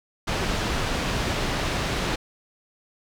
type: low-pass noise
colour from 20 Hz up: pink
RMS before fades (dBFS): -26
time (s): 0.27-2.16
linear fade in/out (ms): 10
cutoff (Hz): 5000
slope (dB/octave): 12
effects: none